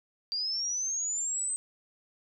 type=linear sweep; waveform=sine; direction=up; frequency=4699 to 8270 Hz; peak=-29 dBFS; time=0.32-1.56 s; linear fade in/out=0 ms; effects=none